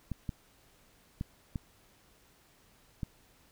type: clicks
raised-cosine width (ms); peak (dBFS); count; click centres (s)
5; -22; 5; 0.117 / 0.292 / 1.211 / 1.558 / 3.032
effects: pink hiss -64 dBFS RMS until 3.51 s